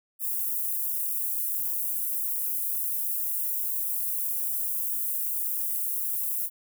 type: high-pass noise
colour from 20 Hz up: white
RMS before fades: -29 dBFS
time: 0.19-6.5 s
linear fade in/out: 50 ms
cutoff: 11000 Hz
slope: 24 dB/octave
effects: none